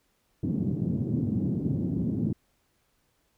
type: band-pass noise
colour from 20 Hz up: white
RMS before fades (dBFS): -28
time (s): 0.43-2.33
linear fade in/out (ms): 5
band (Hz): 100 to 260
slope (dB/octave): 24
effects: pink hiss -71 dBFS RMS until 3.37 s